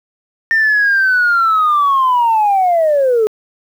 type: linear sweep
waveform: sine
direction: down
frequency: 1817 to 418.3 Hz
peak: -8 dBFS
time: 0.51-3.27 s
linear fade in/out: 0 ms
effects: tanh soft clip ceiling -6 dBFS + 7-bit